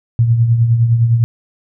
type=tone with tremolo; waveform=sine; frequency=116.54 Hz; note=A#2; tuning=in tune; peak=-6 dBFS; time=0.19-1.24 s; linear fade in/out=0 ms; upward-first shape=triangle; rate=9.8 Hz; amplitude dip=60%; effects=none